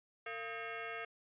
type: tone with frequency modulation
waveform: sine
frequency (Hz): 454.8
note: A#4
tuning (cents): -43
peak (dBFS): -40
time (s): 0.26-1.05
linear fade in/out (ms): 5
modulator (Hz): 572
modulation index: 3.9
effects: resampled to 8000 Hz